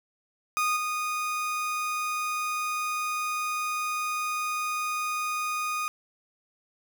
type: tone with level steps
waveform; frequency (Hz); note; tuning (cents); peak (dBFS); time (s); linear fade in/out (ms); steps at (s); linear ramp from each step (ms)
30% pulse; 1235; D#6; -13; -21 / -25; 0.57-5.88; 0; 0.76; 10
effects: none